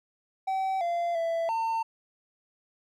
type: tone with pitch steps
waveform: triangle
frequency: 766 / 688 / 665 / 904 Hz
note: G5 / F5 / E5 / A5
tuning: -40 / -26 / +15 / +47 cents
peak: -24 dBFS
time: 0.47-1.83 s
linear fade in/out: 10 ms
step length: 340 ms
effects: none